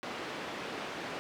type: band-pass noise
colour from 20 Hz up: pink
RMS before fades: -40 dBFS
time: 0.03-1.19 s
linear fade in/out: 0 ms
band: 260 to 3200 Hz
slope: 12 dB/octave
effects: none